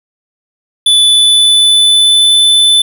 square tone with pitch glide, 3480 to 3512 Hz, A7 to A7, -20 to -4 cents, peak -5 dBFS, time 0.86-2.82 s, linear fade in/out 5 ms, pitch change +16 cents, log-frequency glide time 1.01-2.37 s, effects none

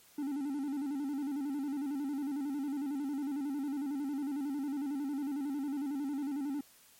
triangle tone with vibrato, 281.5 Hz, C#4, 27 cents sharp, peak -31 dBFS, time 0.18-6.61 s, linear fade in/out 5 ms, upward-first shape square, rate 11 Hz, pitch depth 80 cents each way, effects white hiss -61 dBFS RMS until 6.99 s + MP3 64 kbps

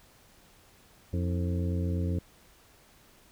harmonic tone with a mistuned harmonic, 88.2 Hz, F2, 18 cents sharp, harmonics 1 / 2 / 3 / 4 / 5 / 6, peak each -28 / -34 / -38 / -40 / -42 / -44 dBFS, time 1.13-2.19 s, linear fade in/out 5 ms, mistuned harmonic 4, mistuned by -120 cents, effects pink hiss -59 dBFS RMS until 3.31 s

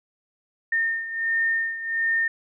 sine beating tone pair, 1821 / 1822.4 Hz, A#6 / A#6, -41 / -40 cents, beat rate 1.4 Hz, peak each -23 / -28 dBFS, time 0.72-2.28 s, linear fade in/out 5 ms, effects none

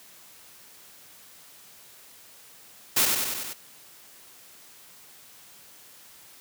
white noise with echo, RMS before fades -21 dBFS, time 2.96-3.06 s, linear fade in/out 10 ms, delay 95 ms, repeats 5, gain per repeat -3 dB, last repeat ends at 3.535 s, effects white hiss -51 dBFS RMS until 6.4 s + high-pass 80 Hz 12 dB/octave

